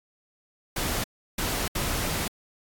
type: noise bursts at uneven times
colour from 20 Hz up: pink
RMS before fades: -28 dBFS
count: 3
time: 0.76-1.04 / 1.38-1.68 / 1.75-2.28 s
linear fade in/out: 5 ms
effects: AAC 64 kbps